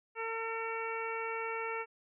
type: harmonic tone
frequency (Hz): 452.5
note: A4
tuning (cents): +48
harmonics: 1 / 2 / 3 / 4 / 5 / 6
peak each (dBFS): -39 / -41 / -41 / -46 / -42 / -46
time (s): 0.15-1.86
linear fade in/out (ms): 50
effects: none